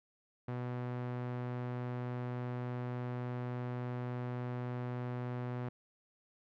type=tone with low-pass filter; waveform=sawtooth; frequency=123.47 Hz; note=B2; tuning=in tune; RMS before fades=-39 dBFS; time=0.48-5.69 s; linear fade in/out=5 ms; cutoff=1700 Hz; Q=0.71; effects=none